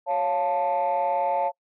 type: chord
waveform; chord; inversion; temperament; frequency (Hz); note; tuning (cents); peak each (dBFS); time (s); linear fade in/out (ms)
sine; Db augmented; none; equal; 554.4 / 698.5 / 880; Db5 / F5 / A5; 0 / 0 / 0; -25 / -25 / -23; 0.06-1.52; 50
effects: noise-tail reverb RT60 0.1 s tail -26 dB re dry + tanh soft clip ceiling -17 dBFS